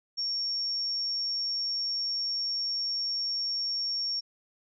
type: tone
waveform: sine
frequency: 5510 Hz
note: F8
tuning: 24 cents flat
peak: -28 dBFS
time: 0.17-4.21 s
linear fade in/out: 20 ms
effects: none